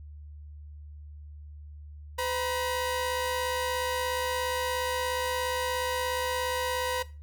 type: tone pair together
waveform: sawtooth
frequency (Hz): 507.5 / 958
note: B4 / A#5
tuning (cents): +47 / +47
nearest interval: major seventh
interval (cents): 1100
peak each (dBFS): -27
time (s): 2.18-7.03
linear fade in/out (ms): 10
effects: noise-tail reverb RT60 0.3 s tail -17 dB re dry + added 74 Hz sine -42 dBFS peak until 7.22 s